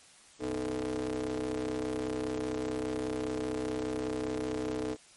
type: ring-modulated tone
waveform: 35% pulse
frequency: 65 Hz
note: C2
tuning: 11 cents flat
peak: -27 dBFS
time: 0.39-4.97 s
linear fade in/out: 50 ms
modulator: 372 Hz
effects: white hiss -57 dBFS RMS until 5.16 s + MP3 48 kbps